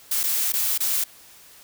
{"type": "noise with dropouts", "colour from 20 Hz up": "blue", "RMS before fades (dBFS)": -23, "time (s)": [0.11, 1.04], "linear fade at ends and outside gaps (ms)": 5, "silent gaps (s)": [[0.233, 0.237], [0.522, 0.535], [0.778, 0.803]], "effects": ["white hiss -49 dBFS RMS until 1.63 s"]}